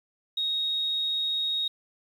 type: tone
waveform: sine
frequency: 3755 Hz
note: A#7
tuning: 12 cents sharp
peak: -25 dBFS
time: 0.37-1.68 s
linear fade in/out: 5 ms
effects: 9-bit